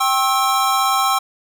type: tone cluster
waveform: square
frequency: 784 / 1078 / 1312 Hz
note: G5 / C#6 / E6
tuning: 0 / -49 / -9 cents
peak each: -20 dBFS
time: 0-1.19 s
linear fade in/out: 10 ms
effects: none